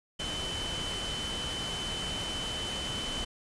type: tone in noise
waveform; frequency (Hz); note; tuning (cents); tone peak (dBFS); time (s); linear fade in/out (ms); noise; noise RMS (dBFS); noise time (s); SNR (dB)
sine; 3042; F#7; +47; -35; 0.19-3.25; 10; pink; -37; 0.19-3.25; -1
effects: resampled to 22050 Hz